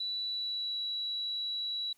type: tone with pitch glide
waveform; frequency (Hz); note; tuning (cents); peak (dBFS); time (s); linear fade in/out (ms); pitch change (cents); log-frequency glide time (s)
sine; 3951 to 3917; B7 to B7; 0 to -15; -32; 0-1.93; 5; -15; 0.26-0.8
effects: white hiss -69 dBFS RMS until 1.97 s + MP3 96 kbps